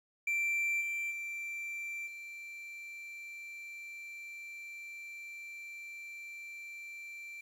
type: tone with level steps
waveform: triangle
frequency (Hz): 2349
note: D7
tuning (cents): 0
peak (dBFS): -28 / -32 / -36 / -42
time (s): 0.27-7.41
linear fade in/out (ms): 5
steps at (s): 0.8 / 1.1 / 2.06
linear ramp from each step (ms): 20
effects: 10-bit